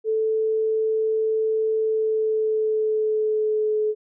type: tone with pitch glide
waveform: sine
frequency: 439.1 to 428.1 Hz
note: A4 to A4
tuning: -4 to -47 cents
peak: -19 dBFS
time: 0.04-3.95 s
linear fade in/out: 50 ms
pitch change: -43 cents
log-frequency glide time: 1.8-3.82 s
effects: none